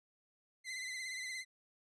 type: tone with vibrato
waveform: sawtooth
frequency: 2040 Hz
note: C7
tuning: 44 cents flat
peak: -37 dBFS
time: 0.64-1.45 s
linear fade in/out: 50 ms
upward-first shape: triangle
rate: 17 Hz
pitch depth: 59 cents each way
effects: resampled to 22050 Hz